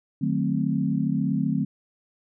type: chord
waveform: sine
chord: D# diminished seventh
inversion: none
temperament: equal with one note detuned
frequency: 152.36 / 185 / 220 / 261.6 Hz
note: D#3 / F#3 / A3 / C4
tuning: -36 / 0 / 0 / 0 cents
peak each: -27 dBFS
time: 0.21-1.65 s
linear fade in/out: 10 ms
effects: none